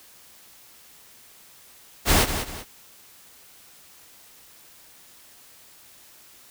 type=noise with echo; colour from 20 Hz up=pink; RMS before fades=-18 dBFS; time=2.05-2.27 s; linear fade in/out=50 ms; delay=190 ms; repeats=2; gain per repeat=-9 dB; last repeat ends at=2.65 s; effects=white hiss -51 dBFS RMS until 6.5 s